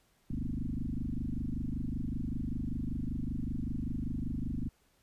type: tone with frequency modulation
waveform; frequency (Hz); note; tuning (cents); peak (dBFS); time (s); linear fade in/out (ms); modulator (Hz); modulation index
sine; 110.5; A2; +8; -32; 0.3-4.69; 5; 25.2; 6.5
effects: pink hiss -70 dBFS RMS until 5.02 s + resampled to 32000 Hz